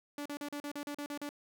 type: tone bursts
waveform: sawtooth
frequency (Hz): 290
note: D4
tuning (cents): -22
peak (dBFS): -34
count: 10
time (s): 0.18-1.291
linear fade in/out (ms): 2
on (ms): 76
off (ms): 39
effects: none